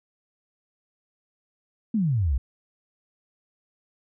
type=exponential sweep; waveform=sine; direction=down; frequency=235.7 to 58 Hz; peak=-20 dBFS; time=1.94-2.38 s; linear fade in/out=5 ms; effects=none